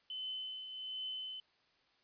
sine tone with tremolo, 3041 Hz, F#7, 47 cents sharp, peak -38 dBFS, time 0.1-1.4 s, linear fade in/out 2 ms, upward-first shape triangle, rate 1.3 Hz, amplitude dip 55%, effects white hiss -72 dBFS RMS until 2.03 s + resampled to 11025 Hz

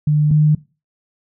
sine tone pair in turn, 150 / 151.83 Hz, D3 / D#3, +37 / -42 cents, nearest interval unison, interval 21 cents, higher second, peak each -11 / -9 dBFS, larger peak second, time 0.07-0.31 / 0.31-0.55 s, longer neither, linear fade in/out 5 ms, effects noise-tail reverb RT60 0.3 s tail -20 dB re dry

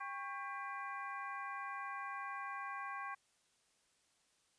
harmonic tone with a mistuned harmonic, 399 Hz, G4, 31 cents sharp, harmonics 2 / 3 / 4 / 5 / 6, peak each -49 / -44 / -48 / -52 / -54 dBFS, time 0-3.15 s, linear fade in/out 10 ms, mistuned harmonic 3, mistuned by -140 cents, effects white hiss -75 dBFS RMS until 4.58 s + resampled to 22050 Hz

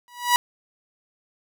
sawtooth tone with exponential growth, 972 Hz, B5, 28 cents flat, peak -8 dBFS, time 0.08-0.36 s, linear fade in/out 0 ms, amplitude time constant 60 ms, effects none

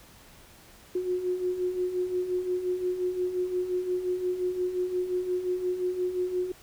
sine beating tone pair, 358.7 / 364.4 Hz, F4 / F#4, +46 / -26 cents, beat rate 5.7 Hz, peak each -34 / -27 dBFS, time 0.95-6.52 s, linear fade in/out 5 ms, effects pink hiss -53 dBFS RMS until 6.62 s

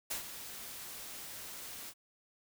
white noise with ADSR envelope, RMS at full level -36 dBFS, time 0.1-1.94 s, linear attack 12 ms, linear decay 110 ms, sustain -10 dB, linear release 55 ms, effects none

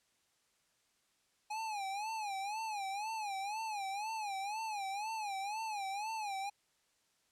square tone with vibrato, 830.6 Hz, G#5, in tune, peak -38 dBFS, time 1.5-6.5 s, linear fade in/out 10 ms, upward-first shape sine, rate 2 Hz, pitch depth 130 cents each way, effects white hiss -75 dBFS RMS until 7.31 s + low-pass 9000 Hz 12 dB/octave

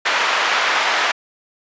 white band-pass noise, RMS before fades -18 dBFS, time 0.05-1.12 s, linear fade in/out 10 ms, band 760 to 2100 Hz, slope 12 dB/octave, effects resampled to 16000 Hz

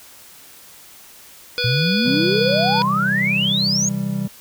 harmonic tone, 490.4 Hz, B4, 12 cents flat, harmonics 1 / 3 / 5 / 7 / 9 / 10, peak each -26 / -26 / -26 / -26 / -26 / -26 dBFS, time 1.58-2.82 s, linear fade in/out 0 ms
sine exponential sweep, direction up, 113.9 to 6780 Hz, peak -17 dBFS, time 1.64-3.89 s, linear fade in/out 5 ms
triangle chord, C major, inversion none, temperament just, 130.81 / 163.52 / 196.22 Hz, C3 / E3 / G3, 0 / -14 / +2 cents, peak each -25 / -25 / -20 dBFS, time 2.05-4.28 s, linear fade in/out 10 ms
effects white hiss -44 dBFS RMS until 4.4 s

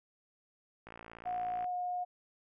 click train, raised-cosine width 0.5 ms, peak -33 dBFS, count 45, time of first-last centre 0.87-1.643 s, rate 56.9 Hz
sine tone with pitch glide, 724 to 718.6 Hz, F#5 to F5, -38 to +49 cents, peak -33 dBFS, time 1.25-2.05 s, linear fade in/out 20 ms, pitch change -13 cents, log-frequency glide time 1.69-1.74 s
effects none

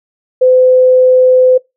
sine tone, 510 Hz, C5, 44 cents flat, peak -4 dBFS, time 0.41-1.58 s, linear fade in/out 10 ms, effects noise-tail reverb RT60 0.2 s tail -23 dB re dry

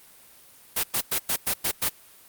white noise bursts, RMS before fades -24 dBFS, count 7, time 0.76-1.892 s, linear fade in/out 10 ms, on 76 ms, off 100 ms, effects white hiss -52 dBFS RMS until 2.28 s + Opus 32 kbps

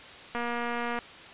click train, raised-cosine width 0.5 ms, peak -18 dBFS, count 153, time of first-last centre 0.35-0.989 s, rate 238 Hz, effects white hiss -46 dBFS RMS until 1.33 s + resampled to 8000 Hz

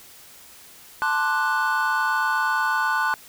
triangle chord, D dominant seventh, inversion second, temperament equal, 880 / 1046.5 / 1174.7 / 1480 Hz, A5 / C6 / D6 / F#6, 0 / 0 / 0 / 0 cents, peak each -24 / -25 / -27 / -21 dBFS, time 1.02-3.14 s, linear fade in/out 0 ms, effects white hiss -47 dBFS RMS until 3.28 s

